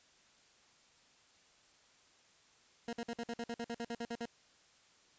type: tone bursts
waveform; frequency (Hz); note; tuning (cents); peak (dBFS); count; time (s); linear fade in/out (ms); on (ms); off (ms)
20% pulse; 234.2; A#3; +8; -33; 14; 2.88-4.255; 2; 49; 53
effects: white hiss -66 dBFS RMS until 5.18 s + resampled to 16000 Hz